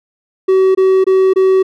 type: tone bursts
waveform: triangle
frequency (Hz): 379.2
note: F#4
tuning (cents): +43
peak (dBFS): -5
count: 4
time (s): 0.48-1.629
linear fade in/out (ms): 10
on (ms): 270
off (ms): 23
effects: none